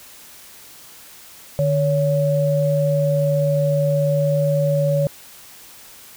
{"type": "tone pair together", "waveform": "sine", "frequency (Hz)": [149.9, 563], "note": ["D3", "C#5"], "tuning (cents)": [36, 27], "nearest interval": "octave + major seventh", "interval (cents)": 2291, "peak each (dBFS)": -18, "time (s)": [1.59, 5.07], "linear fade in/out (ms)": 0, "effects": ["white hiss -43 dBFS RMS until 6.16 s"]}